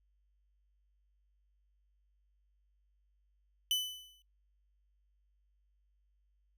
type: tone with exponential decay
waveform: 40% pulse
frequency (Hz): 3000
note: F#7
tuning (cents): +23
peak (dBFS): -26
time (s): 3.71-4.22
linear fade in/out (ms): 1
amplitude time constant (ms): 110
effects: noise-tail reverb RT60 0.2 s tail -25 dB re dry + added 50 Hz sine -70 dBFS peak until 6.57 s